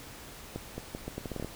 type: accelerating click train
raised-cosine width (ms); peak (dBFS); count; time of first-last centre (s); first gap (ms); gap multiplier
2; -22; 11; 0.56-1.446; 220; 0.77
effects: pink hiss -47 dBFS RMS until 1.55 s